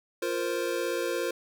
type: chord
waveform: square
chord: F suspended fourth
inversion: none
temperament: equal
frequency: 349.2 / 466.2 / 523.3 Hz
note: F4 / Bb4 / C5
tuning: 0 / 0 / 0 cents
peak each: -33 dBFS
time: 0.22-1.31 s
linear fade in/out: 5 ms
effects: none